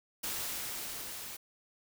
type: noise with level ramp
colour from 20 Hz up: white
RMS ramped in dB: -36 to -44 dBFS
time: 0.23-1.37 s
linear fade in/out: 10 ms
effects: none